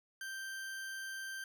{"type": "tone", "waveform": "40% pulse", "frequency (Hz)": 1568, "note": "G6", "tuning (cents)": 0, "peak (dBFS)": -40, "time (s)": [0.21, 1.44], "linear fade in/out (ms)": 2, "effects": []}